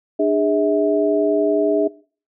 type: tone cluster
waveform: sine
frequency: 299.9 / 410.6 / 644 Hz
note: D4 / G#4 / E5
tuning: +36 / -20 / -41 cents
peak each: -19 dBFS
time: 0.19-1.88 s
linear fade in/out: 10 ms
effects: noise-tail reverb RT60 0.4 s tail -20 dB re dry